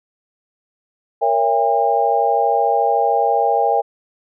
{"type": "chord", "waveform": "sine", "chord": "A# diminished seventh", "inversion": "none", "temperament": "just", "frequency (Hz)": [466.2, 559.4, 671.3, 805.5], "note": ["A#4", "C#5", "E5", "G5"], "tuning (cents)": [0, 16, 31, 47], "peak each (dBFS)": [-20, -22, -20, -16], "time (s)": [1.21, 3.82], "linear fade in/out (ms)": 20, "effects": []}